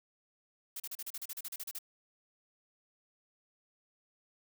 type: noise bursts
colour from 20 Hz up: blue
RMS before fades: -41 dBFS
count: 14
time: 0.76-1.788 s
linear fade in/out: 5 ms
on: 40 ms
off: 36 ms
effects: none